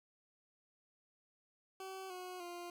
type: tone with pitch steps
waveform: 20% pulse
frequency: 381 / 364.8 / 349.4 Hz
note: G4 / F#4 / F4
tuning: -49 / -24 / +1 cents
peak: -40 dBFS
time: 1.8-2.7 s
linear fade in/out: 2 ms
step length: 300 ms
effects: none